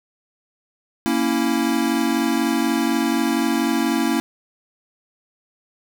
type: chord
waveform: square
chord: A# diminished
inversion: none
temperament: equal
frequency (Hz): 233.1 / 277.2 / 329.6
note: A#3 / C#4 / E4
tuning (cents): 0 / 0 / 0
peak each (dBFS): -23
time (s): 1.06-4.2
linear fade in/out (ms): 0
effects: none